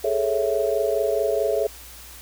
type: chord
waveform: sine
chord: A major seventh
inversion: third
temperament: equal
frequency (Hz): 415.3 / 440 / 554.4 / 659.3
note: G#4 / A4 / C#5 / E5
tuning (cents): 0 / 0 / 0 / 0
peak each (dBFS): -25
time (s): 0.04-1.67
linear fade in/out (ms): 5
effects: added 60 Hz sine -46 dBFS peak until 2.21 s + white hiss -43 dBFS RMS until 2.21 s